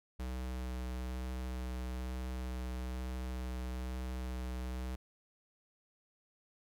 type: tone with vibrato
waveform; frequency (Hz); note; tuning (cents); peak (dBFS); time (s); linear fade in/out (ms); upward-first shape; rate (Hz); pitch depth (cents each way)
square; 63; B1; +35; -38; 0.19-4.96; 10; sine; 1.1; 10
effects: none